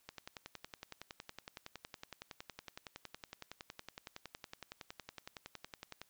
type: click train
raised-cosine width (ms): 0.2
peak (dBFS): -28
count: 65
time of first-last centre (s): 0.09-6.016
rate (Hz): 10.8
effects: white hiss -72 dBFS RMS until 6.09 s